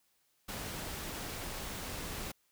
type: noise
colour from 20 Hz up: pink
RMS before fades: -41 dBFS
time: 0.48-2.32 s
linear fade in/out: 10 ms
effects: white hiss -74 dBFS RMS until 2.51 s